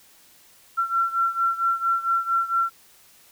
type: beating tone pair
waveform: sine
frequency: 1356 / 1360.4 Hz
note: E6 / F6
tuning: +49 / -46 cents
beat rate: 4.4 Hz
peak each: -22 / -25 dBFS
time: 0.77-2.7 s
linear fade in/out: 20 ms
effects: white hiss -54 dBFS RMS until 3.31 s